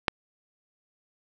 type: click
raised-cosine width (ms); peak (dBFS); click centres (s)
0.3; -5; 0.082
effects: none